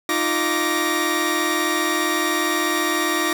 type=tone cluster; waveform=sawtooth; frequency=309.5 / 349.7 / 1163 / 1877 Hz; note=D#4 / F4 / D6 / A#6; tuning=-9 / +2 / -17 / +11 cents; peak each=-21 dBFS; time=0.09-3.33 s; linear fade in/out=2 ms; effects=8-bit